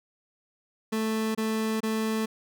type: tone bursts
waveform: 30% pulse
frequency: 220 Hz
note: A3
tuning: in tune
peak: -23 dBFS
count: 3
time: 0.92-2.26 s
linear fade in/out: 10 ms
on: 430 ms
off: 25 ms
effects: none